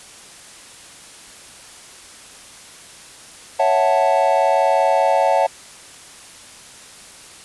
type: chord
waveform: triangle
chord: F# minor seventh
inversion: second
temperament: equal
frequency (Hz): 554.4 / 659.3 / 740 / 880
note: C#5 / E5 / F#5 / A5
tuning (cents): 0 / 0 / 0 / 0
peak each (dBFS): -17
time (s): 3.59-5.47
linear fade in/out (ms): 10
effects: white hiss -41 dBFS RMS until 7.44 s + resampled to 24000 Hz